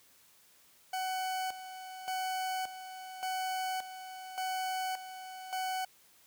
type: tone with tremolo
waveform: 40% pulse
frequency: 749 Hz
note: F#5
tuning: 21 cents sharp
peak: -32 dBFS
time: 0.93-5.85 s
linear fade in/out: 5 ms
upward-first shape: square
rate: 0.87 Hz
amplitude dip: 70%
effects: white hiss -63 dBFS RMS until 6.26 s + high-pass 60 Hz 12 dB/octave